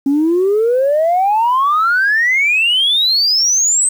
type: exponential sweep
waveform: sine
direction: up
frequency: 270.6 to 8330 Hz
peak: -9 dBFS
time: 0.06-3.89 s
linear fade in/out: 5 ms
effects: tanh soft clip ceiling -7 dBFS + 7-bit